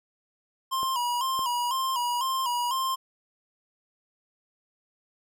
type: tone with vibrato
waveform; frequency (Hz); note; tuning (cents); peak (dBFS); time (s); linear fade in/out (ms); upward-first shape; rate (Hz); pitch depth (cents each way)
square; 1009; B5; +37; -26; 0.71-2.96; 20; square; 2; 75
type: clicks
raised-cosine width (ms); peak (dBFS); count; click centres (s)
1; -24; 2; 0.831 / 1.392
effects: none